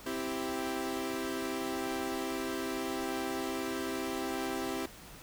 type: chord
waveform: sawtooth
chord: C major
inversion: none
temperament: equal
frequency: 261.6 / 329.6 / 392 Hz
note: C4 / E4 / G4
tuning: 0 / 0 / 0 cents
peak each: -34 dBFS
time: 0.06-4.86 s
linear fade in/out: 5 ms
effects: pink hiss -51 dBFS RMS until 5.22 s